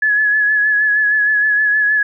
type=tone with vibrato; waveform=sine; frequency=1700 Hz; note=G#6; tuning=40 cents sharp; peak=-11 dBFS; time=0.02-2.03 s; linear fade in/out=5 ms; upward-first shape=sine; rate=6.4 Hz; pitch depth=33 cents each way; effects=none